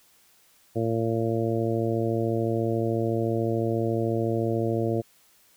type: harmonic tone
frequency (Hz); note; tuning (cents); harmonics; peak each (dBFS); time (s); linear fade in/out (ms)
113.9; A#2; -40; 1 / 2 / 3 / 4 / 5 / 6; -28 / -31 / -28 / -30 / -32 / -35; 0.75-5.02; 20
effects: white hiss -60 dBFS RMS until 5.56 s